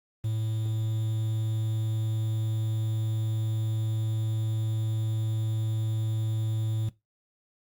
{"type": "tone with quantisation", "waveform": "triangle", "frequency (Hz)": 110, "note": "A2", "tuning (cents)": 0, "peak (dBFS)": -24, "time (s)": [0.24, 6.89], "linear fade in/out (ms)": 5, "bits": 8, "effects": ["noise-tail reverb RT60 0.2 s tail -18 dB re dry", "Opus 24 kbps"]}